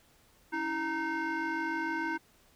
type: tone with frequency modulation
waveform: sine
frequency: 932.3 Hz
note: A#5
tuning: in tune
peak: -28 dBFS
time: 0.52-2.18 s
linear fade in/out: 20 ms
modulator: 606 Hz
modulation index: 1.5
effects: tanh soft clip ceiling -29 dBFS + pink hiss -64 dBFS RMS until 2.55 s